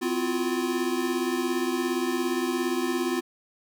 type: tone cluster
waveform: square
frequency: 255.9 / 340.2 / 357.5 Hz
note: C4 / F4 / F4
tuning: -38 / -45 / +41 cents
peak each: -30 dBFS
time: 0.01-3.21 s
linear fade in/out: 20 ms
effects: none